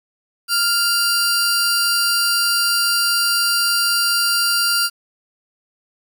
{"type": "tone pair together", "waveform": "sawtooth", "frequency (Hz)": [1396.9, 4704], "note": ["F6", "D8"], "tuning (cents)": [0, 2], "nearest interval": "octave + major sixth", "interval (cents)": 2102, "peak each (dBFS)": -15, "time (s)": [0.48, 4.9], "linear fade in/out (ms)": 50, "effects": ["8-bit"]}